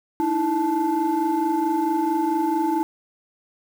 sine tone cluster, 304 / 328.5 / 873 Hz, D#4 / E4 / A5, -40 / -6 / -14 cents, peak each -25 / -21 / -22 dBFS, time 0.2-2.83 s, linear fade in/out 0 ms, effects tanh soft clip ceiling -14 dBFS + 7-bit

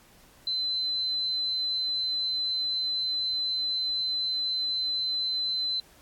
sine tone, 4052 Hz, B7, 44 cents sharp, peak -26 dBFS, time 0.47-5.8 s, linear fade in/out 2 ms, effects pink hiss -57 dBFS RMS until 6.01 s + AAC 64 kbps

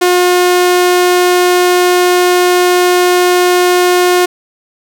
sawtooth tone, 358.6 Hz, F4, 46 cents sharp, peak -3 dBFS, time 0.01-4.26 s, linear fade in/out 10 ms, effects none

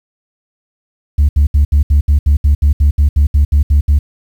sine tone bursts, 72.3 Hz, D2, 27 cents flat, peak -4 dBFS, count 16, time 1.18-3.99 s, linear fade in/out 10 ms, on 110 ms, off 70 ms, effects tanh soft clip ceiling -4 dBFS + 7-bit

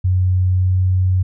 sine tone with pitch glide, 92 to 92.59 Hz, F#2 to F#2, -9 to +2 cents, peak -12 dBFS, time 0.04-1.23 s, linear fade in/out 10 ms, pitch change +11 cents, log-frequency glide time 0.53-0.76 s, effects none

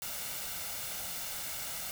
white noise with comb filter, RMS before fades -39 dBFS, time 0.02-1.91 s, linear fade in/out 0 ms, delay 1.4 ms, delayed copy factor +0.5, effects none

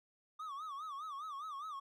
triangle tone with vibrato, 1186 Hz, D6, 17 cents sharp, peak -40 dBFS, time 0.39-1.8 s, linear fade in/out 10 ms, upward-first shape sine, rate 4.9 Hz, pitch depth 150 cents each way, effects none

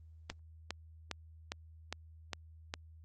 click train, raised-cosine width 0.2 ms, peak -20 dBFS, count 7, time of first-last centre 0.3-2.739 s, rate 2.46 Hz, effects added 80 Hz sine -53 dBFS peak until 3.04 s + Opus 32 kbps

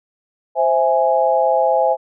sine chord, C augmented, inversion none, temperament equal, 523.3 / 659.3 / 830.6 Hz, C5 / E5 / G#5, 0 / 0 / 0 cents, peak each -17 dBFS, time 0.55-1.97 s, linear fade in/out 50 ms, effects none

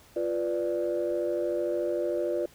sine chord, B diminished, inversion second, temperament equal, 349.2 / 493.9 / 587.3 Hz, F4 / B4 / D5, 0 / 0 / 0 cents, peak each -29 / -31 / -29 dBFS, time 0.16-2.46 s, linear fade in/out 5 ms, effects tanh soft clip ceiling -19 dBFS + pink hiss -56 dBFS RMS until 2.54 s

